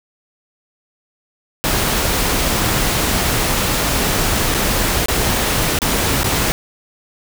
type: noise with dropouts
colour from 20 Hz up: pink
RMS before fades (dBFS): -17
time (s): 1.64-6.52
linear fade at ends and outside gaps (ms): 0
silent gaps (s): 4.542-4.547 / 5.059-5.084 / 5.788-5.818 / 6.233-6.243
effects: none